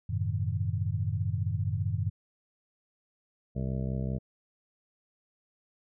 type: chord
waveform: sine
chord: F# diminished seventh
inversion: none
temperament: equal with one note detuned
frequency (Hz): 92.5 / 107.61 / 130.81 / 155.56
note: F#2 / A2 / C3 / Eb3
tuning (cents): 0 / -38 / 0 / 0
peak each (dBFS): -31 / -31 / -37 / -36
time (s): 0.09-2.1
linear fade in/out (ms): 10
type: harmonic tone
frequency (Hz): 65.1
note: C2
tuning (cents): -8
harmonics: 1 / 2 / 3 / 4 / 5 / 6 / 7 / 8 / 9 / 10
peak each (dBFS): -35 / -32 / -35 / -45 / -50 / -47 / -45 / -55 / -47 / -49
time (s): 3.55-4.19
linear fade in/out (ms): 20
effects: none